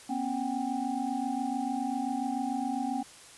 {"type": "tone cluster", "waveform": "sine", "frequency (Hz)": [243.3, 270.5, 757, 803], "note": ["B3", "C#4", "F#5", "G5"], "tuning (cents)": [-26, -42, 39, 41], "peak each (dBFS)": [-34, -33, -36, -36], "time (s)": [0.09, 3.03], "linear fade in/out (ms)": 10, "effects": ["white hiss -51 dBFS RMS until 3.37 s", "resampled to 24000 Hz"]}